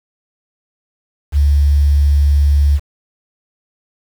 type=tone with quantisation; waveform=sine; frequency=71.8 Hz; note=D2; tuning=39 cents flat; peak=-8 dBFS; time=1.32-2.8 s; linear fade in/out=50 ms; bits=6; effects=none